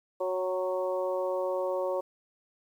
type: harmonic tone with a mistuned harmonic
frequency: 184.5 Hz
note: F#3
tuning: 5 cents flat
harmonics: 2 / 3 / 4 / 5 / 6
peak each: -34 / -29 / -43 / -38 / -41 dBFS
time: 0.2-2.01 s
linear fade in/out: 10 ms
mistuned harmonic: 4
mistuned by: +17 cents
effects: 10-bit